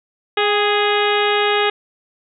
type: harmonic tone with a mistuned harmonic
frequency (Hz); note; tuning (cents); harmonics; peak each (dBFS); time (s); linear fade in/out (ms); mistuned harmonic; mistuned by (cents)
415.3; G#4; 0; 1 / 2 / 3 / 4 / 5 / 6 / 7 / 8 / 9; -18 / -21 / -23 / -24 / -25 / -26 / -26 / -27 / -28; 0.37-1.7; 5; 2; -36
effects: none